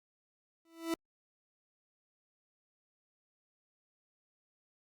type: tone with exponential growth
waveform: 40% pulse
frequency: 330 Hz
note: E4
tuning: 2 cents sharp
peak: -28 dBFS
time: 0.65-0.94 s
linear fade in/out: 2 ms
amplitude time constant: 61 ms
effects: Opus 48 kbps